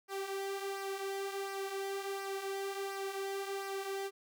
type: tone with flanger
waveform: sawtooth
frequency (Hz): 392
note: G4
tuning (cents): 0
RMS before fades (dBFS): -39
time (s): 0.08-4.11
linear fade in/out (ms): 50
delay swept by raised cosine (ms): 0.27 to 4.37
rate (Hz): 1.4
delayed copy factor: -0.55
effects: none